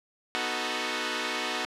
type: chord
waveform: 5% pulse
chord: B dominant seventh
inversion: none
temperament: equal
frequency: 246.9 / 311.1 / 370 / 440 Hz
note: B3 / D#4 / F#4 / A4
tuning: 0 / 0 / 0 / 0 cents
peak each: -23 dBFS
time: 0.35-1.65 s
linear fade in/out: 0 ms
effects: low-pass 7000 Hz 12 dB/octave